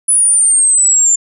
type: exponential sweep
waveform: sine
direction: down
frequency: 10000 to 7170 Hz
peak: -7 dBFS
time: 0.08-1.16 s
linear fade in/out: 10 ms
effects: none